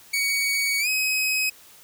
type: tone with pitch glide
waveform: sawtooth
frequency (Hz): 2246 to 2536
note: C#7 to D#7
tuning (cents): +22 to +32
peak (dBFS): -18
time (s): 0.13-1.5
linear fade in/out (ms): 10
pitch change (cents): +210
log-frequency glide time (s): 0.8-0.88
effects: white hiss -50 dBFS RMS until 1.83 s

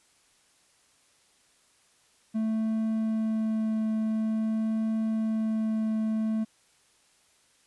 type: tone with vibrato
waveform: triangle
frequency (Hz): 220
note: A3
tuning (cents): 0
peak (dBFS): -23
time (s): 2.34-6.45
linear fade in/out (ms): 20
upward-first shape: triangle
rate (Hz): 0.48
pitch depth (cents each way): 9
effects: white hiss -64 dBFS RMS until 7.66 s + resampled to 24000 Hz

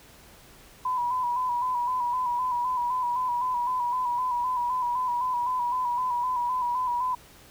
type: tone with vibrato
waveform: sine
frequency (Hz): 987.8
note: B5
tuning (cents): 0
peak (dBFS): -24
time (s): 0.85-7.15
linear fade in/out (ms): 5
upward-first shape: square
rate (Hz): 3.9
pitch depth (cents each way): 40
effects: pink hiss -52 dBFS RMS until 7.5 s

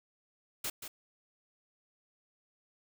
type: noise with echo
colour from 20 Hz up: white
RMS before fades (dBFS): -36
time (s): 0.64-0.7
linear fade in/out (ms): 5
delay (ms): 180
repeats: 1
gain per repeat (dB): -8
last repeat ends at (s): 0.88
effects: none

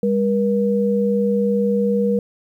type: tone pair together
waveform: sine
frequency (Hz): 201.3 / 478.8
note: G3 / A#4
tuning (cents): +46 / +46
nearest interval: octave + minor third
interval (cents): 1500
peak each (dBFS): -18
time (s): 0.03-2.19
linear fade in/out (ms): 2
effects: 9-bit

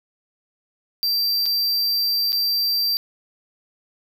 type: tone with dropouts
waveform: square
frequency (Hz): 4699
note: D8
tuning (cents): 0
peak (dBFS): -19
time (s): 1.03-2.97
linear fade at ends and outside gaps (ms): 0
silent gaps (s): 1.457-1.462 / 2.321-2.329
effects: none

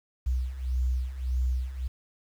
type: beating tone pair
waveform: sine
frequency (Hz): 62 / 63.7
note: B1 / C2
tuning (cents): +7 / -46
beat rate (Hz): 1.7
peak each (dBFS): -31 / -27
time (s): 0.26-1.88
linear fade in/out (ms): 10
effects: 9-bit

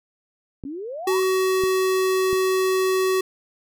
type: clicks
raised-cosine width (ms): 3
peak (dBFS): -20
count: 3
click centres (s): 0.638 / 1.637 / 2.33
type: exponential sweep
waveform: sine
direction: up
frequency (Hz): 262.9 to 1174.7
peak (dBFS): -29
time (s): 0.65-1.23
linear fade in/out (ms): 2
type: tone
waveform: square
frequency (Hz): 376.2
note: F#4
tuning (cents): +29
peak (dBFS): -19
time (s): 1.07-3.21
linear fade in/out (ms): 5
effects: none

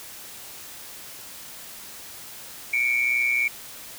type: tone pair together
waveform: sine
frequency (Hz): 2223 / 2346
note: C#7 / D7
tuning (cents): +4 / -2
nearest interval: minor second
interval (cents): 94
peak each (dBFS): -22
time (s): 2.73-3.48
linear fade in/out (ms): 5
effects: tanh soft clip ceiling -13 dBFS + white hiss -41 dBFS RMS until 3.98 s

